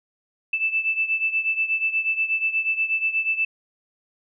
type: beating tone pair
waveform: sine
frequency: 2637 / 2645.3 Hz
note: E7 / E7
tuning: 0 / +5 cents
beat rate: 8.3 Hz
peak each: -22 / -26 dBFS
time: 0.53-3.45 s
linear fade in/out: 5 ms
effects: none